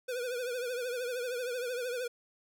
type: tone with vibrato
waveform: square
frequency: 493.2 Hz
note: B4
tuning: 2 cents flat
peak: -34 dBFS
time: 0.08-2.08 s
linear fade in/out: 10 ms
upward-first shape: triangle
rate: 13 Hz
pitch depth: 93 cents each way
effects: none